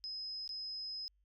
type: tone with dropouts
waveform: sine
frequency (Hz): 5080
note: D#8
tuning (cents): +35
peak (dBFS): -40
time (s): 0.04-1.08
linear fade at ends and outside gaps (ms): 0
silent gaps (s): 0.477-0.492
effects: added 50 Hz sine -70 dBFS peak until 1.24 s